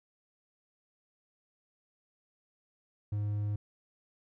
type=tone; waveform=triangle; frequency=103.83 Hz; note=G#2; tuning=in tune; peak=-28 dBFS; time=3.12-3.56 s; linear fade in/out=5 ms; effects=none